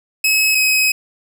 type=tone pair in turn; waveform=sawtooth; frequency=2567 / 2539 Hz; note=E7 / D#7; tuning=-47 / +34 cents; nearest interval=unison; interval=19 cents; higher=first; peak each=-9 dBFS; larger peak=neither; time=0.24-0.55 / 0.55-0.92 s; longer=second; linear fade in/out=5 ms; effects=none